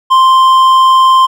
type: tone with hard clipping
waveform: triangle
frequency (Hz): 1046.5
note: C6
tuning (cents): 0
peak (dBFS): -5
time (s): 0.1-1.27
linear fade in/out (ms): 20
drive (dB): 9
effects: none